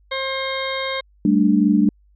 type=harmonic tone; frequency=533 Hz; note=C5; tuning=32 cents sharp; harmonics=1 / 2 / 3 / 4 / 6 / 7 / 8; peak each=-26 / -29 / -33 / -28 / -34 / -32 / -37 dBFS; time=0.11-1.01 s; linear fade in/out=10 ms
type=chord; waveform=sine; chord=G suspended second; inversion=none; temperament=equal; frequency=196 / 220 / 293.7 Hz; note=G3 / A3 / D4; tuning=0 / 0 / 0 cents; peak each=-17 dBFS; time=1.25-1.89 s; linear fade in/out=2 ms
effects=added 50 Hz sine -52 dBFS peak until 2.15 s